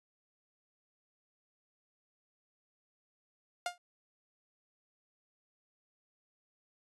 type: tone with exponential decay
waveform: sawtooth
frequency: 707 Hz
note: F5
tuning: 21 cents sharp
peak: -26 dBFS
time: 3.66-3.78 s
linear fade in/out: 2 ms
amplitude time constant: 25 ms
effects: resampled to 24000 Hz